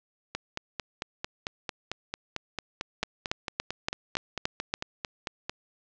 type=two click trains; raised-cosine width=0.2 ms; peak=-9 / -14 dBFS; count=7 / 24; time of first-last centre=3.03-4.739 / 0.35-5.495 s; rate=3.51 / 4.47 Hz; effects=low-pass 6000 Hz 12 dB/octave